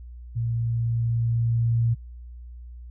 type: tone with level ramp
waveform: sine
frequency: 116.3 Hz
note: A#2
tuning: 4 cents flat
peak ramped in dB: -23 to -18 dBFS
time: 0.35-1.95 s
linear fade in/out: 20 ms
effects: added 60 Hz sine -38 dBFS peak until 2.9 s